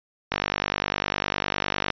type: click train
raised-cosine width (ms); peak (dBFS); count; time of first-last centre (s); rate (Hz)
0.3; -6; 80; 0.32-1.903; 49.9
effects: resampled to 11025 Hz